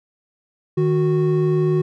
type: tone pair together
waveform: triangle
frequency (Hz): 154.64 / 367.8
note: D#3 / F#4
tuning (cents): -10 / -10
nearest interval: octave + minor third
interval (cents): 1500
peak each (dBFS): -16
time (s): 0.77-1.82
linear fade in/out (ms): 10
effects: none